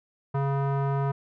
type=tone with low-pass filter; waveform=square; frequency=138.59 Hz; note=C#3; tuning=in tune; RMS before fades=-26 dBFS; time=0.34-1.12 s; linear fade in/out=10 ms; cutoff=1100 Hz; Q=2.1; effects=none